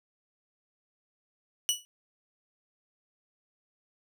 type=tone with exponential decay; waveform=20% pulse; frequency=2945 Hz; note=F#7; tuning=9 cents flat; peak=-16 dBFS; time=1.69-1.85 s; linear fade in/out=0 ms; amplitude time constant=34 ms; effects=none